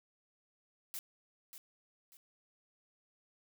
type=noise with echo; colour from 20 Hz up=blue; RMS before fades=-42 dBFS; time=0.94-0.99 s; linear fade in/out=0 ms; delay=590 ms; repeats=2; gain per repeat=-9 dB; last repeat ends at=2.17 s; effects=none